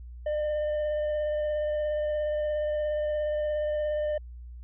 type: tone with vibrato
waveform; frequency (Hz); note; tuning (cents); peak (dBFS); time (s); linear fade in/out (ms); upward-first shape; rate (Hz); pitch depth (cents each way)
triangle; 602; D5; +43; -24; 0.26-4.18; 5; sine; 17; 12
effects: added 60 Hz sine -40 dBFS peak until 4.63 s + resampled to 8000 Hz